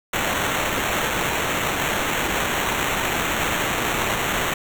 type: noise with sample-and-hold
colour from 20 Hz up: white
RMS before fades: -23 dBFS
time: 0.13-4.54 s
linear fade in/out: 5 ms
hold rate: 4900 Hz
effects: none